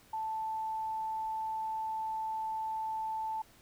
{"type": "tone", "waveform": "sine", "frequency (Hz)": 880, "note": "A5", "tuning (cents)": 0, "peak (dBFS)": -33, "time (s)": [0.13, 3.42], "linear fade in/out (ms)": 5, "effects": ["pink hiss -61 dBFS RMS until 3.61 s"]}